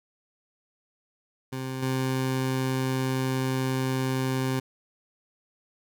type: tone with level steps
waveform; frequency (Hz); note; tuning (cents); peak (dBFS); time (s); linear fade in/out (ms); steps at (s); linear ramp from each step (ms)
20% pulse; 131; C3; +2; -26 / -20; 1.52-4.6; 10; 1.82; 10
effects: none